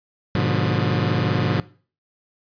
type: chord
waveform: sawtooth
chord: G# diminished seventh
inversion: none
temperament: just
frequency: 103.83 / 124.59 / 149.51 / 179.41 Hz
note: G#2 / B2 / D3 / F3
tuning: 0 / +16 / +31 / +47 cents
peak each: -20 dBFS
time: 0.35-1.6 s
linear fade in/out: 0 ms
effects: noise-tail reverb RT60 0.4 s tail -19 dB re dry + resampled to 11025 Hz